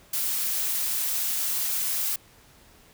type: noise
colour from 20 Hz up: blue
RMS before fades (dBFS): -27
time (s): 0.13-2.16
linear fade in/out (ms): 5
effects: pink hiss -55 dBFS RMS until 2.93 s